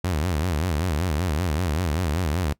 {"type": "tone with vibrato", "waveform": "sawtooth", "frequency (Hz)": 82.41, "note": "E2", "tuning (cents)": 0, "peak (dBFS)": -18, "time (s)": [0.04, 2.53], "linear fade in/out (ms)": 5, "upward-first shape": "sine", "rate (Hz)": 5.2, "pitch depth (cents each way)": 220, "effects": ["noise-tail reverb RT60 0.1 s tail -22 dB re dry"]}